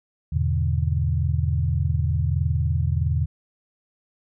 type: chord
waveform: sine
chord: E dominant seventh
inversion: none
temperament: equal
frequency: 82.41 / 103.83 / 123.47 / 146.83 Hz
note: E2 / G#2 / B2 / D3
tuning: 0 / 0 / 0 / 0 cents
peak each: -22 / -28 / -26 / -26 dBFS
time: 0.32-3.26 s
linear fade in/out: 10 ms
effects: none